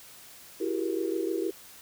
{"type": "tone cluster", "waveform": "sine", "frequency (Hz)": [332.2, 378.3, 404.9, 471.9], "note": ["E4", "F#4", "G#4", "A#4"], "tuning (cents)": [13, 38, -44, 21], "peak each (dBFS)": [-31, -32, -34, -35], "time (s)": [0.6, 1.51], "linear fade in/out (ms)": 10, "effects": ["white hiss -50 dBFS RMS until 1.81 s"]}